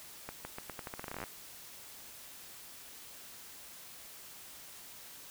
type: accelerating click train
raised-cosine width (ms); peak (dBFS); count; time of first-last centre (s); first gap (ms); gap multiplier
0.5; -25; 18; 0.29-1.238; 160; 0.84
effects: white hiss -51 dBFS RMS until 5.3 s